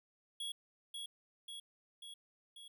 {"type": "tone with echo", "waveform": "square", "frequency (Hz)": 3336, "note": "G#7", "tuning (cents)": 7, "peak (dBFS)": -40, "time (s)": [0.4, 0.52], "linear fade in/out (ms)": 5, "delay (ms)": 540, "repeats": 4, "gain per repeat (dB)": -3, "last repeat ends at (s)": 2.68, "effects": []}